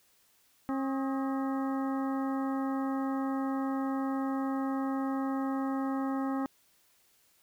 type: harmonic tone with a mistuned harmonic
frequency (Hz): 269.3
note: C#4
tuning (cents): -50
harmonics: 1 / 2 / 3 / 4 / 5 / 6 / 7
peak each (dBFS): -30 / -41 / -39 / -43 / -43 / -52 / -52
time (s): 0.69-6.46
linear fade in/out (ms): 0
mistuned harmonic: 5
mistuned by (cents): -100
effects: white hiss -67 dBFS RMS until 7.42 s